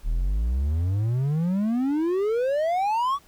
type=exponential sweep; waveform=triangle; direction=up; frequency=36.28 to 1163 Hz; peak=-19 dBFS; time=0.03-3.19 s; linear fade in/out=50 ms; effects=pink hiss -56 dBFS RMS until 3.27 s